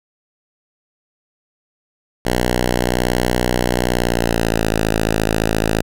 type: tone with pitch glide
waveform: 5% pulse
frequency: 61.1 to 54.43 Hz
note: B1 to A1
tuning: -18 to -18 cents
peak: -4 dBFS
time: 2.25-5.82 s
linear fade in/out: 5 ms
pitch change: -200 cents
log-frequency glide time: 3.88-4.69 s
effects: none